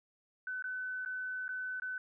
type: tone with dropouts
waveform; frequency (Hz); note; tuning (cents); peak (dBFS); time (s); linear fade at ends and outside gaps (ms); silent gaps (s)
sine; 1509; F#6; +34; -36; 0.47-1.98; 2; 0.624-0.641 / 1.05-1.059 / 1.481-1.49 / 1.799-1.82
effects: none